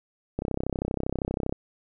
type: click train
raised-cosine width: 2 ms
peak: -14 dBFS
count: 38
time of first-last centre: 0.39-1.525 s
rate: 32.6 Hz
effects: none